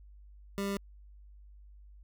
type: tone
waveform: 25% pulse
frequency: 198.9 Hz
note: G3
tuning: 25 cents sharp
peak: -28 dBFS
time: 0.58-0.77 s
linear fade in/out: 0 ms
effects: added 50 Hz sine -51 dBFS peak until 2.03 s